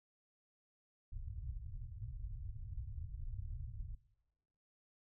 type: low-pass noise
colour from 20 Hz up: pink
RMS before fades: -45 dBFS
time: 1.12-3.95 s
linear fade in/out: 2 ms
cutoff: 120 Hz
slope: 48 dB/octave
effects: noise-tail reverb RT60 1.0 s tail -19 dB re dry